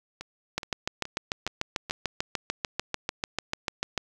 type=two click trains; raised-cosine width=0.2 ms; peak=-10 / -20 dBFS; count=24 / 5; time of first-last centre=0.58-3.977 / 0.21-1.898 s; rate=6.77 / 2.37 Hz; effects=8-bit